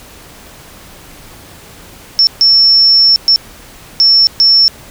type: tone bursts at uneven times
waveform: sine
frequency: 5400 Hz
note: E8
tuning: 41 cents sharp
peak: -4 dBFS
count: 5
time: 2.19-2.27 / 2.41-3.16 / 3.28-3.36 / 4-4.27 / 4.4-4.68 s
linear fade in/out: 0 ms
effects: pink hiss -36 dBFS RMS until 4.9 s

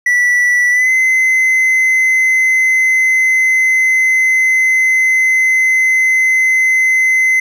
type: tone with pitch glide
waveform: triangle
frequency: 1959 to 2050 Hz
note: B6 to C7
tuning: -15 to -36 cents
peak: -7 dBFS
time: 0.06-7.4 s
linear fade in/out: 5 ms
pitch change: +79 cents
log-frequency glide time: 0.71-0.9 s
effects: none

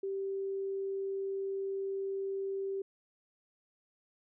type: tone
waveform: sine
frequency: 390 Hz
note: G4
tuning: 9 cents flat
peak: -33 dBFS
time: 0.03-2.82 s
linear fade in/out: 5 ms
effects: none

